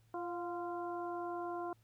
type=harmonic tone with a mistuned harmonic; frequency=345.8 Hz; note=F4; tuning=17 cents flat; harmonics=1 / 2 / 3 / 4; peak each=-41 / -42 / -45 / -51 dBFS; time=0.14-1.73 s; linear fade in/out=2 ms; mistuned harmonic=2; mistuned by=+32 cents; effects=added 112 Hz sine -66 dBFS peak until 1.83 s + pink hiss -75 dBFS RMS until 1.83 s